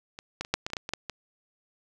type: clicks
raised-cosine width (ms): 0.2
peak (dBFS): -23 / -14 / -23 / -6 / -14 / -30 / -11 / -15 / -17 / -11 / -17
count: 11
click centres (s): 0.189 / 0.41 / 0.449 / 0.54 / 0.665 / 0.702 / 0.734 / 0.768 / 0.891 / 0.936 / 1.097
effects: none